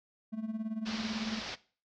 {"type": "tone with tremolo", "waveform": "triangle", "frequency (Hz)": 220, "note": "A3", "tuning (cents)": 0, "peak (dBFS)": -30, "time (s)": [0.32, 1.4], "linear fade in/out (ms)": 20, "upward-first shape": "sine", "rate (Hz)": 18, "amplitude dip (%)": 75}
{"type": "low-pass noise", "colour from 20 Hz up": "white", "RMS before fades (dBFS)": -41, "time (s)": [0.85, 1.56], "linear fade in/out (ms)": 20, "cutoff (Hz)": 5400, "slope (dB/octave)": 48}
{"effects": ["noise-tail reverb RT60 0.4 s tail -19 dB re dry"]}